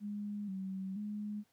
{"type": "tone with pitch steps", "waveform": "sine", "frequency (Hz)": [206.2, 190.7, 208.8], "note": ["G#3", "G3", "G#3"], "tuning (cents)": [-12, -47, 10], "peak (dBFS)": -37, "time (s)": [0, 1.44], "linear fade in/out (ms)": 50, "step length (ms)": 480, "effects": ["pink hiss -74 dBFS RMS until 1.52 s", "high-pass 100 Hz 12 dB/octave"]}